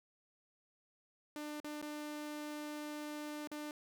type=tone with dropouts; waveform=sawtooth; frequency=298.7 Hz; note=D4; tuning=29 cents sharp; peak=-38 dBFS; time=1.36-3.71 s; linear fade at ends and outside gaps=1 ms; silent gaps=1.602-1.644 / 1.815-1.825 / 3.474-3.515 s; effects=none